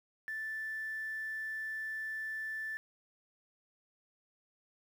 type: tone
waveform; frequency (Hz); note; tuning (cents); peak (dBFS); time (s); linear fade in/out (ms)
triangle; 1760; A6; 0; -33; 0.28-2.77; 0
effects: tanh soft clip ceiling -34 dBFS + 10-bit